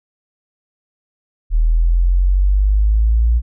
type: exponential sweep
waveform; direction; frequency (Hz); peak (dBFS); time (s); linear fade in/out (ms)
sine; up; 38.89 to 59; -10; 1.5-3.42; 50
effects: none